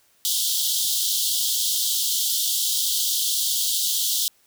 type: high-pass noise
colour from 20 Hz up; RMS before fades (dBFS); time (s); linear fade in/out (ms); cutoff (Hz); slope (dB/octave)
pink; -23; 0.25-4.28; 0; 3100; 96
effects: white hiss -61 dBFS RMS until 4.46 s